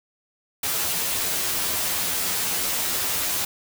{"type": "noise with comb filter", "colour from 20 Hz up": "white", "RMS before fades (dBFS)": -25, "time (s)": [0.63, 3.45], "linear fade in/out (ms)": 5, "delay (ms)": 11, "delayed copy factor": 0.9, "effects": []}